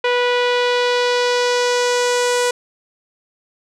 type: tone with low-pass filter sweep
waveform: sawtooth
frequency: 490 Hz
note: B4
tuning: 14 cents flat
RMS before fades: -17 dBFS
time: 0.04-2.51 s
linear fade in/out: 5 ms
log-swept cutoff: 2900 to 8500 Hz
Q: 1.6
effects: none